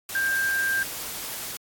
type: tone in noise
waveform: sine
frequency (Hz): 1588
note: G6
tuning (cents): +22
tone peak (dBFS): -22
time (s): 0.15-0.83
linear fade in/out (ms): 2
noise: white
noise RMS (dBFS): -34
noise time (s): 0.09-1.57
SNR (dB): +9
effects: AAC 64 kbps